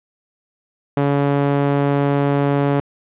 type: tone with band-pass filter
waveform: sawtooth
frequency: 141.7 Hz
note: C#3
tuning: 38 cents sharp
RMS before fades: -17 dBFS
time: 0.97-2.8 s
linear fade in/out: 0 ms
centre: 460 Hz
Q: 0.63
effects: resampled to 8000 Hz + 8-bit